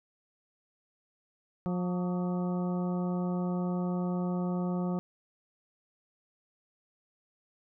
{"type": "harmonic tone with a mistuned harmonic", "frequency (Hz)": 178.9, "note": "F3", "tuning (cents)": 42, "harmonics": [1, 2, 3, 4, 5, 6, 7], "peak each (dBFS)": [-29, -38, -41, -43, -47, -48, -49], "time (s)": [1.66, 4.99], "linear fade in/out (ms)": 0, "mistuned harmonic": 6, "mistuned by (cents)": 98, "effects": []}